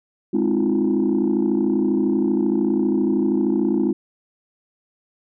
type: chord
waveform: sine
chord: F minor seventh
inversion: first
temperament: equal with one note detuned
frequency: 207.7 / 261.6 / 316.4 / 349.2 Hz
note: Ab3 / C4 / Eb4 / F4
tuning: 0 / 0 / +29 / 0 cents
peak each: -21 dBFS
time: 0.33-3.93 s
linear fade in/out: 10 ms
effects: tanh soft clip ceiling -11 dBFS